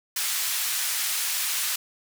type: band-pass noise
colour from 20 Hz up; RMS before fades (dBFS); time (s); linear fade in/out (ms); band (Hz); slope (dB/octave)
white; -27; 0.16-1.76; 5; 1400 to 15000; 12
effects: none

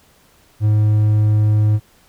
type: tone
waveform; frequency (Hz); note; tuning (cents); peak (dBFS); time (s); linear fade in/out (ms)
triangle; 106.3; G#2; +41; -9; 0.6-1.8; 50
effects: pink hiss -53 dBFS RMS until 2.08 s

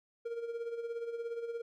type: tone with tremolo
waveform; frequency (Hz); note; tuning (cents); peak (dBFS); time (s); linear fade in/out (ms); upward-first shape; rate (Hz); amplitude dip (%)
triangle; 466.2; A#4; 0; -32; 0.25-1.62; 10; sine; 17; 60
effects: none

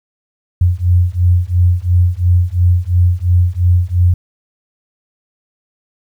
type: beating tone pair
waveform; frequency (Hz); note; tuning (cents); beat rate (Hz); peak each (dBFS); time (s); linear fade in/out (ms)
sine; 87.4 / 90.3; F2 / F#2; +2 / -42; 2.9; -12; 0.61-4.14; 5
effects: 8-bit

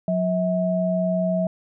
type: tone pair together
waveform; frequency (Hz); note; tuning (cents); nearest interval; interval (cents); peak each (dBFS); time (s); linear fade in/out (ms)
sine; 181.2 / 645.3; F#3 / E5; -36 / -37; octave + minor seventh; 2199; -22; 0.08-1.47; 2
effects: none

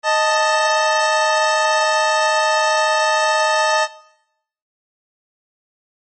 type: tone pair together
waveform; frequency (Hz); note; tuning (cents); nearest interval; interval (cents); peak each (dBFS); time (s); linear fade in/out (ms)
25% pulse; 622.3 / 880.1; D#5 / A5; 0 / 0; tritone; 600; -13; 0.03-3.88; 50
effects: noise-tail reverb RT60 0.8 s tail -19 dB re dry + MP3 32 kbps

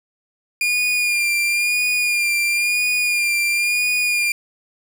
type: tone with vibrato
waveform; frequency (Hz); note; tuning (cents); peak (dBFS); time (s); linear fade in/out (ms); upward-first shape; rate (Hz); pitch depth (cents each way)
40% pulse; 2416; D7; +48; -16; 0.61-4.32; 2; sine; 0.98; 33
effects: 7-bit

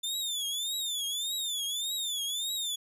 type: tone with vibrato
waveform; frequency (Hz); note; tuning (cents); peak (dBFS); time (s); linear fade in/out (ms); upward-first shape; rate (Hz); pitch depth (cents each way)
sawtooth; 3542; A7; +11; -28; 0.03-2.76; 10; triangle; 1.7; 160
effects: resampled to 32000 Hz

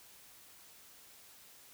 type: silence
effects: white hiss -58 dBFS RMS until 1.73 s

